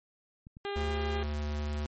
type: clicks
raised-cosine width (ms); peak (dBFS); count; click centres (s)
5; -36; 5; 0.469 / 0.569 / 0.834 / 0.885 / 1.245
type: harmonic tone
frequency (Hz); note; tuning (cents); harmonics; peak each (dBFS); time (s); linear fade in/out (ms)
402.5; G4; +46; 1 / 2 / 3 / 4 / 5 / 6 / 7 / 8 / 9 / 10; -35 / -40 / -45 / -45 / -47 / -50 / -49 / -49 / -53 / -52; 0.65-1.23; 0
type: tone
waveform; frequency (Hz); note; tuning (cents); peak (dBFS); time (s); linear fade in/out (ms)
square; 74.2; D2; +18; -32; 0.76-1.86; 0
effects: MP3 32 kbps